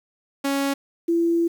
sawtooth / sine tone pair in turn, 277.2 / 337.2 Hz, C#4 / E4, 0 / +39 cents, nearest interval minor third, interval 339 cents, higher second, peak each -17 dBFS, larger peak neither, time 0.44-0.74 / 1.08-1.48 s, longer second, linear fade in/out 10 ms, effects 8-bit

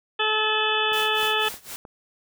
harmonic tone, 432.1 Hz, A4, 31 cents flat, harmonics 1 / 2 / 3 / 4 / 6 / 7 / 8, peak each -28 / -28 / -28 / -28 / -28 / -28 / -28 dBFS, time 0.19-1.49 s, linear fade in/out 10 ms
click train, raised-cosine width 1 ms, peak -28 dBFS, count 4, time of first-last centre 0.92-1.852 s, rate 3.22 Hz
white noise with tremolo, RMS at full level -35 dBFS, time 0.93-1.76 s, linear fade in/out 0 ms, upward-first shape sine, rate 4 Hz, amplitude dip 90%
effects none

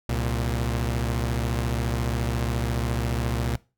sawtooth tone pair together, 65.7 / 117.06 Hz, C2 / A#2, +8 / +8 cents, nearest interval minor seventh, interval 1000 cents, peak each -23 dBFS, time 0.09-3.56 s, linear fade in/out 0 ms, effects noise-tail reverb RT60 0.3 s tail -21 dB re dry

